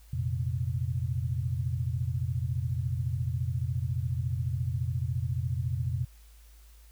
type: chord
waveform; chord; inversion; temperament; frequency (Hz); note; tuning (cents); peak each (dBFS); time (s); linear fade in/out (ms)
sine; F suspended fourth; none; equal; 87.31 / 116.54 / 130.81; F2 / Bb2 / C3; 0 / 0 / 0; -32; 0.13-6.05; 5
effects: added 54 Hz sine -51 dBFS peak until 6.91 s + white hiss -62 dBFS RMS until 6.91 s

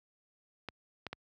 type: clicks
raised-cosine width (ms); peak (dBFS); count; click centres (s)
0.3; -23; 3; 0.687 / 1.067 / 1.13
effects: high-pass 60 Hz 12 dB/octave

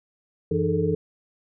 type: tone cluster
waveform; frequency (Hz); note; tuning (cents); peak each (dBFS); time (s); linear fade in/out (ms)
sine; 92.9 / 165.5 / 304.4 / 424.8 / 445.7; F#2 / E3 / D#4 / G#4 / A4; +7 / +7 / -38 / +39 / +22; -30 / -25 / -30 / -27 / -25; 0.51-0.95; 5
effects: none

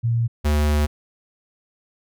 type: tone pair in turn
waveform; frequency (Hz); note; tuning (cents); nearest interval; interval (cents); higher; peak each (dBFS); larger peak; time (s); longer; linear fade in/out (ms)
sine / square; 116.54 / 74.57; A#2 / D2; 0 / +27; minor sixth; 773; first; -17; neither; 0.03-0.28 / 0.44-0.87; second; 20
effects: none

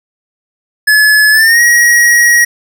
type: tone with pitch glide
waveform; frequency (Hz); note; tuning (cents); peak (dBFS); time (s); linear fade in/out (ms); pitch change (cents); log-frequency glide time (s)
square; 1711 to 1898.5; A6 to A#6; -49 to +31; -5; 0.87-2.45; 10; +180; 1.31-1.61
effects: none

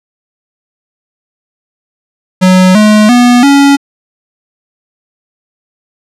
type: tone with pitch steps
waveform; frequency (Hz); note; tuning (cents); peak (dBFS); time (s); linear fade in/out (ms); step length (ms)
square; 185 / 212.5 / 244.1 / 280.4; F#3 / G#3 / B3 / C#4; 0 / +40 / -20 / +20; -3; 2.41-3.77; 20; 340
effects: low-pass 9000 Hz 12 dB/octave

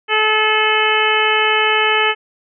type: harmonic tone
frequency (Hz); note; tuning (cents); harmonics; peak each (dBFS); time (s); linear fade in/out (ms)
432.1; A4; -31; 1 / 2 / 3 / 4 / 5 / 6 / 7; -20 / -20 / -20 / -20 / -20 / -20 / -20; 0.08-2.15; 50
effects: none

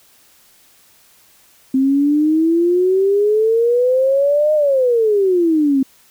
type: exponential two-way sweep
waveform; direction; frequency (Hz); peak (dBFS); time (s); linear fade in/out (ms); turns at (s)
sine; up then down; 261.6 to 617 to 261.6; -11; 1.74-5.83; 5; 4.54
effects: white hiss -51 dBFS RMS until 6.1 s

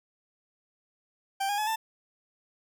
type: tone with pitch steps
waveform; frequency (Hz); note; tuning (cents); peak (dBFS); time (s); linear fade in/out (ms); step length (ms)
40% pulse; 784 / 817.3 / 852 / 888.2; G5 / G#5 / G#5 / A5; 0 / -28 / +44 / +16; -26; 1.4-1.76; 10; 90
effects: none

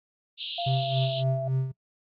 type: band-pass noise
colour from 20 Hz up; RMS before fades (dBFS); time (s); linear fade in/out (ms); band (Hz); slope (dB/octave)
pink; -36; 0.37-1.24; 50; 2800 to 4000; 96
type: tone with pitch glide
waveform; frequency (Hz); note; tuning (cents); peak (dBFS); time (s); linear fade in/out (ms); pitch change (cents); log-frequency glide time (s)
sine; 692 to 665.3; F5 to E5; -16 to +16; -29; 0.58-1.48; 5; -68; 0.73-1.12
type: tone with tremolo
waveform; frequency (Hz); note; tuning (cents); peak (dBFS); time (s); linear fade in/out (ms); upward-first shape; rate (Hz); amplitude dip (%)
triangle; 131.6; C3; +10; -20; 0.66-1.72; 10; sine; 3.6; 70
effects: noise-tail reverb RT60 0.1 s tail -22 dB re dry + AAC 64 kbps

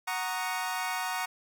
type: chord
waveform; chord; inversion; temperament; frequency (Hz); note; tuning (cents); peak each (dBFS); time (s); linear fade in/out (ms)
25% pulse; D# minor seventh; first; equal; 740 / 932.3 / 1108.7 / 1244.5; F#5 / A#5 / C#6 / D#6; 0 / 0 / 0 / 0; -31 / -31 / -35 / -35; 0.07-1.26; 10
effects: none

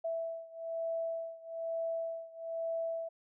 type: beating tone pair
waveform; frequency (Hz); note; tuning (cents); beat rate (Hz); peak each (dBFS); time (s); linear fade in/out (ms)
sine; 659.3 / 660.4; E5 / E5; 0 / +3; 1.1; -37 / -39; 0.04-3.09; 10
effects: none

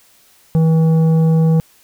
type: tone with tanh clipping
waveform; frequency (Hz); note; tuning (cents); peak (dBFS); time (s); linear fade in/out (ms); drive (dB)
triangle; 161.4; E3; -36; -11; 0.55-1.6; 0; 13
effects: white hiss -51 dBFS RMS until 1.83 s

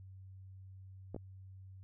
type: clicks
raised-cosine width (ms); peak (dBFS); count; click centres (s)
2; -28 / -30; 2; 1.146 / 1.163
effects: added 95 Hz sine -50 dBFS peak until 1.83 s

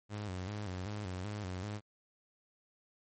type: tone with vibrato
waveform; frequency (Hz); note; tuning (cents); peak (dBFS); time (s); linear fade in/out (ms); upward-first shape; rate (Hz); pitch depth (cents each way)
sawtooth; 98; G2; 0; -34; 0.09-1.81; 50; square; 2.6; 110
effects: MP3 32 kbps

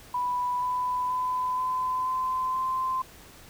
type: tone with pitch steps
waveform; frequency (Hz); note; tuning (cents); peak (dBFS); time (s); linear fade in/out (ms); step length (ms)
sine; 988 / 997.7 / 1007.6 / 1017.5 / 1027.6 / 1037.7; B5 / B5 / B5 / C6 / C6 / C6; 0 / +17 / +34 / -49 / -32 / -15; -25; 0.14-3.02; 5; 480
effects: pink hiss -50 dBFS RMS until 3.49 s

